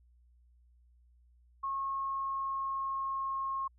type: tone with pitch glide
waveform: sine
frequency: 1088 to 1079.2 Hz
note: C#6 to C#6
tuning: -33 to -47 cents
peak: -32 dBFS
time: 1.63-3.68 s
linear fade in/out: 10 ms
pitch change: -14 cents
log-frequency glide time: 1.76-3.35 s
effects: added 60 Hz sine -61 dBFS peak until 3.78 s